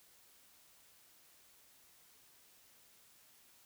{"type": "silence", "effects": ["white hiss -65 dBFS RMS until 3.65 s"]}